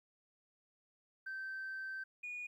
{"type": "tone pair in turn", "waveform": "sine", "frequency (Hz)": [1552, 2452], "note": ["G6", "D#7"], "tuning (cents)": [-18, -26], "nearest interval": "minor sixth", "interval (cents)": 792, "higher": "second", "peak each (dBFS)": [-39, -40], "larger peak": "first", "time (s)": [[1.26, 2.04], [2.23, 2.47]], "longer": "first", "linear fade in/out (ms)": 10, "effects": ["tanh soft clip ceiling -38 dBFS", "13-bit"]}